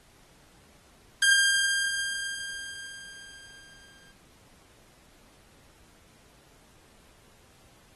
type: tone with exponential decay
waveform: sawtooth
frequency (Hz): 1600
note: G6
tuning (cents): +35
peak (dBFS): -14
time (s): 1.22-4.12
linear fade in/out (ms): 5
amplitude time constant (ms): 630
effects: pink hiss -59 dBFS RMS until 7.95 s + AAC 32 kbps